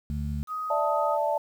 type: harmonic tone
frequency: 73 Hz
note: D2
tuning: 10 cents flat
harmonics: 1 / 2 / 3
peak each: -30 / -33 / -35 dBFS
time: 0.1-0.43 s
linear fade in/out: 0 ms
type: tone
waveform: sine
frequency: 1254 Hz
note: D#6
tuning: 13 cents sharp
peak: -29 dBFS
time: 0.47-1.18 s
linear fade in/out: 50 ms
type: chord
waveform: sine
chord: D suspended second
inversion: none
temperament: just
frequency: 587.3 / 660.7 / 881 Hz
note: D5 / E5 / A5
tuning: 0 / +4 / +2 cents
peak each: -27 / -29 / -27 dBFS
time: 0.7-1.38 s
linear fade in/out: 5 ms
effects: 9-bit